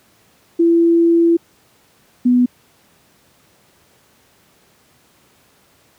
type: tone pair in turn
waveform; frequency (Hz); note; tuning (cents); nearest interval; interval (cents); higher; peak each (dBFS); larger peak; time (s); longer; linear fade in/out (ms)
sine; 336.4 / 247; E4 / B3; +35 / 0; perfect fourth; 535; first; -9; neither; 0.59-1.37 / 2.25-2.46; first; 10
effects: pink hiss -54 dBFS RMS until 5.98 s + high-pass 100 Hz 12 dB/octave